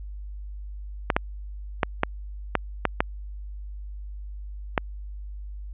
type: clicks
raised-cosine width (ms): 0.5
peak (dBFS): -4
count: 8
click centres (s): 1.102 / 1.165 / 1.832 / 2.034 / 2.553 / 2.853 / 3.005 / 4.778
effects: added 50 Hz sine -34 dBFS peak until 5.73 s + resampled to 8000 Hz